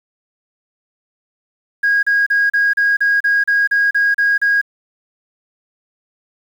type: tone bursts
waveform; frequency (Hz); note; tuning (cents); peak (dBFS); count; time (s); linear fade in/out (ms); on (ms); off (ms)
sine; 1639; G#6; -23; -10; 12; 1.83-4.615; 10; 200; 35
effects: tanh soft clip ceiling -7 dBFS + 7-bit